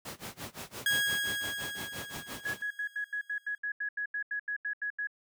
pink noise with tremolo, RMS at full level -39 dBFS, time 0.05-2.62 s, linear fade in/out 5 ms, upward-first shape sine, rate 5.8 Hz, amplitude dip 95%
30% pulse tone with exponential decay, 1648 Hz, G#6, 14 cents flat, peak -22 dBFS, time 0.86-3.58 s, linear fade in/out 2 ms, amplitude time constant 590 ms
sine tone bursts, 1674 Hz, G#6, 13 cents sharp, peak -31 dBFS, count 16, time 2.45-5.072 s, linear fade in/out 5 ms, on 87 ms, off 82 ms
effects high-pass 100 Hz 12 dB/octave

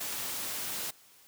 white noise, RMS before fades -36 dBFS, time 0-0.91 s, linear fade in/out 10 ms, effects white hiss -59 dBFS RMS until 1.27 s + high-pass 80 Hz 12 dB/octave

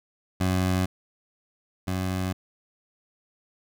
20% pulse tone pair in turn, 92.5 / 93.09 Hz, F#2 / F#2, 0 / +11 cents, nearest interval unison, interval 11 cents, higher second, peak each -17 / -21 dBFS, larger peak first, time 0.4-0.86 / 1.87-2.33 s, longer neither, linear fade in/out 10 ms, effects none

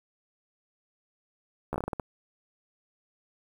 slowing click train, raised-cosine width 1 ms, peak -17 dBFS, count 9, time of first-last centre 1.73-1.998 s, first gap 13 ms, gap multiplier 1.26, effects 8-bit

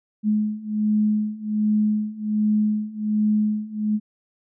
sine beating tone pair, 211.6 / 212.9 Hz, G#3 / G#3, +33 / +43 cents, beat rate 1.3 Hz, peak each -23 / -21 dBFS, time 0.23-4 s, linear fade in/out 50 ms, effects none

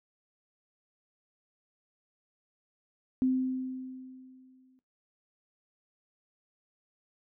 sine tone with exponential decay, 258.5 Hz, C4, 21 cents flat, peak -22 dBFS, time 3.22-4.79 s, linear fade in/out 0 ms, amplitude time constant 340 ms, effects noise-tail reverb RT60 0.2 s tail -17 dB re dry

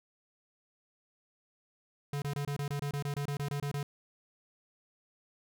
square tone bursts, 143.2 Hz, D3, 43 cents flat, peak -33 dBFS, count 15, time 2.13-3.83 s, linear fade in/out 2 ms, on 90 ms, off 25 ms, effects none

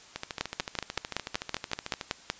two click trains, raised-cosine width 0.2 ms, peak -10 / -16 dBFS, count 11 / 26, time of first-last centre 0.41-2.3 / 0.16-2.012 s, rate 5.29 / 13.5 Hz, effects white hiss -52 dBFS RMS until 2.39 s + resampled to 16000 Hz

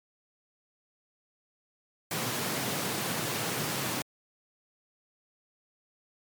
pink high-pass noise, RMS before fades -32 dBFS, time 2.11-4.02 s, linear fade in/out 2 ms, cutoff 110 Hz, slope 48 dB/octave, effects MP3 96 kbps

